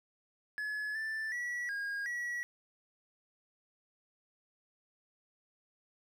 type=tone with pitch steps; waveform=triangle; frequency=1704 / 1766 / 1939 / 1629 / 1929 Hz; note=G#6 / A6 / B6 / G#6 / B6; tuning=+44 / +6 / -32 / -34 / -41 cents; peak=-33 dBFS; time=0.58-2.43 s; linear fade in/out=0 ms; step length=370 ms; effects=none